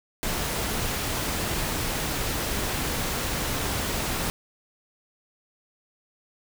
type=noise; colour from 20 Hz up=pink; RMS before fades=-28 dBFS; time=0.23-4.3 s; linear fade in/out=0 ms; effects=none